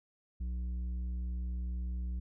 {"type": "tone with tanh clipping", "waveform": "sine", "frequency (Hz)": 61.1, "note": "B1", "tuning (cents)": -18, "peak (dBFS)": -35, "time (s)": [0.4, 2.2], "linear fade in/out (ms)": 10, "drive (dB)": 7, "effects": []}